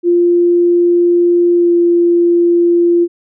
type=tone with pitch glide; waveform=sine; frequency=348.1 to 344.9 Hz; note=F4 to F4; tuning=-6 to -22 cents; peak=-7 dBFS; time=0.03-3.08 s; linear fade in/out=50 ms; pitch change=-16 cents; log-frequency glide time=1.54-1.72 s; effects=none